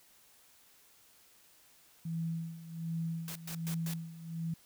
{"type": "tone with tremolo", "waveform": "sine", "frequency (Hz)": 164.81, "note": "E3", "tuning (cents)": 0, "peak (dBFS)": -32, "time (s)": [2.05, 4.54], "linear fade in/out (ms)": 5, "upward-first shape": "sine", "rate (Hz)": 1.3, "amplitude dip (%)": 80}
{"type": "noise bursts", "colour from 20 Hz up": "white", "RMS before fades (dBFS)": -43, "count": 4, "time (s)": [3.28, 3.936], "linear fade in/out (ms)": 0, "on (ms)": 74, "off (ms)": 120}
{"effects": ["white hiss -63 dBFS RMS until 4.65 s"]}